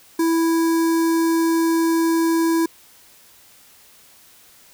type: tone with notch filter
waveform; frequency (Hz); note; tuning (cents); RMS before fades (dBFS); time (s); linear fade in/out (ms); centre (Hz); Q
square; 329.6; E4; 0; -18; 0.19-2.66; 5; 2900; 0.84
effects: white hiss -50 dBFS RMS until 4.73 s